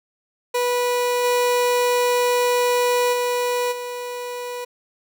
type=tone with level steps; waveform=30% pulse; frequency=489.8 Hz; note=B4; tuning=14 cents flat; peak=-16 / -14 / -17 / -25 dBFS; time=0.54-4.65 s; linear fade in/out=10 ms; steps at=1.23 / 3.12 / 3.71 s; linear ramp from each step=20 ms; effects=none